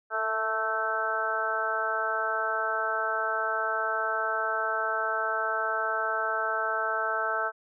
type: harmonic tone with a mistuned harmonic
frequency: 220 Hz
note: A3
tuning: in tune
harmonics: 2 / 3 / 4 / 5 / 6 / 7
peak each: -37 / -33 / -35 / -39 / -30 / -31 dBFS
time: 0.1-7.52 s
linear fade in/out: 50 ms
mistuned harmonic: 2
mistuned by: +19 cents
effects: none